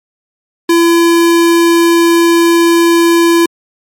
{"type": "tone", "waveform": "square", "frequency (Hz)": 337.9, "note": "E4", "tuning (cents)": 43, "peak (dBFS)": -6, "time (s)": [0.69, 3.46], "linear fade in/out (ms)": 5, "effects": ["MP3 64 kbps"]}